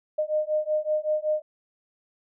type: beating tone pair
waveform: sine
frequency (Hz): 610 / 615.3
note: D#5 / D#5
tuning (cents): -34 / -19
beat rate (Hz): 5.3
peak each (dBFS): -26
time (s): 0.18-1.42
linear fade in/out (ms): 10
effects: none